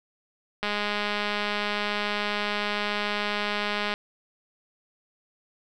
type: click train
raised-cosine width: 0.3 ms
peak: -12 dBFS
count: 686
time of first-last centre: 0.63-3.939 s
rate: 207 Hz
effects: none